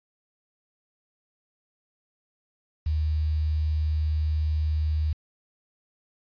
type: tone with quantisation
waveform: sine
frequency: 77.1 Hz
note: D#2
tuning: 15 cents flat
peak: -22 dBFS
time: 2.86-5.13 s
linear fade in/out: 5 ms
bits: 8
effects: resampled to 11025 Hz